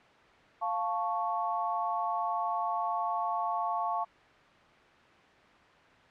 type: chord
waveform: sine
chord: F augmented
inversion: none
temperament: equal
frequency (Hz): 698.5 / 880 / 1108.7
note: F5 / A5 / C#6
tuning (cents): 0 / 0 / 0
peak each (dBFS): -33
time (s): 0.61-4.05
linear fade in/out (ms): 20
effects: white hiss -57 dBFS RMS until 6.1 s + low-pass 2000 Hz 12 dB/octave